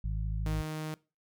harmonic tone, 53 Hz, G#1, 36 cents sharp, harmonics 1 / 2 / 3, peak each -31 / -37 / -41 dBFS, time 0.04-0.62 s, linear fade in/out 5 ms
sawtooth tone, 155.56 Hz, D#3, in tune, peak -31 dBFS, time 0.46-0.94 s, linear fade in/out 0 ms
effects noise-tail reverb RT60 0.3 s tail -22 dB re dry

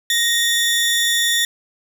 sawtooth tone pair together, 1864.7 / 3494 Hz, A#6 / A7, 0 / -13 cents, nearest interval major seventh, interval 1087 cents, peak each -15 dBFS, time 0.1-1.45 s, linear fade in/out 2 ms, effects none

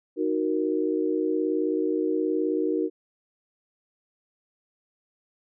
sine chord, D# minor, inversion none, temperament equal, 311.1 / 370 / 466.2 Hz, D#4 / F#4 / A#4, 0 / 0 / 0 cents, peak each -26 / -27 / -28 dBFS, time 0.16-2.9 s, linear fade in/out 50 ms, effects none

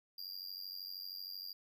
square tone with amplitude modulation, 4788 Hz, D8, 33 cents sharp, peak -40 dBFS, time 0.18-1.53 s, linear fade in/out 5 ms, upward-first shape sine, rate 92.9 Hz, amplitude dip 95%, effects none

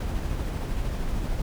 brown noise with tremolo, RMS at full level -27 dBFS, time 0-1.42 s, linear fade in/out 5 ms, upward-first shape sine, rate 13 Hz, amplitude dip 25%, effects none

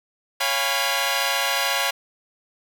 10% pulse chord, C# dominant seventh, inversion none, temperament equal with one note detuned, 554.4 / 698.5 / 814.5 / 987.8 Hz, C#5 / E#5 / G#5 / B5, 0 / 0 / -34 / 0 cents, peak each -18 dBFS, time 0.4-1.91 s, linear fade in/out 10 ms, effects none

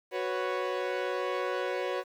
sawtooth chord, F# suspended fourth, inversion none, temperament equal, 370 / 493.9 / 554.4 Hz, F#4 / B4 / C#5, 0 / 0 / 0 cents, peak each -30 dBFS, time 0.11-2.04 s, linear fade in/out 50 ms, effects low-pass 3000 Hz 12 dB/octave + 10-bit

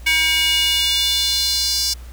square tone with high-pass filter sweep, 319.7 Hz, D#4, 47 cents sharp, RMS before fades -18 dBFS, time 0.06-1.94 s, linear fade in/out 10 ms, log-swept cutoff 2300 to 5100 Hz, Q 4.1, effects added 60 Hz sine -33 dBFS peak until 2.12 s + pink hiss -47 dBFS RMS until 2.12 s

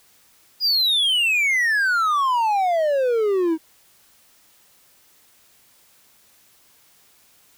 triangle exponential sweep, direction down, 4978 to 311.5 Hz, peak -15 dBFS, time 0.6-3.58 s, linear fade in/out 50 ms, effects white hiss -56 dBFS RMS until 7.57 s

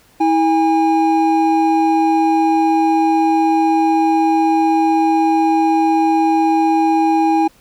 triangle tone pair together, 323 / 815 Hz, E4 / G#5, -35 / -33 cents, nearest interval octave + major third, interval 1602 cents, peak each -12 dBFS, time 0.2-7.48 s, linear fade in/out 10 ms, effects pink hiss -51 dBFS RMS until 7.6 s

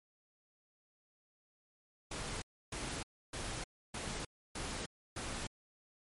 pink noise bursts, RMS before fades -41 dBFS, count 6, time 2.11-5.47 s, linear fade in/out 5 ms, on 310 ms, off 300 ms, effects MP3 48 kbps

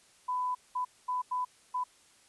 sine tone bursts at uneven times, 1000 Hz, B5, 21 cents sharp, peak -29 dBFS, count 5, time 0.28-0.55 / 0.75-0.85 / 1.08-1.22 / 1.31-1.45 / 1.74-1.84 s, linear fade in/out 10 ms, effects white hiss -62 dBFS RMS until 2.28 s + resampled to 24000 Hz

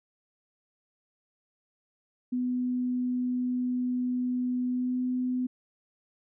sine tone with pitch glide, 249.4 to 252 Hz, B3 to B3, +17 to +35 cents, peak -26 dBFS, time 2.32-5.47 s, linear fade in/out 10 ms, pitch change +18 cents, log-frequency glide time 4.64-5.02 s, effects none

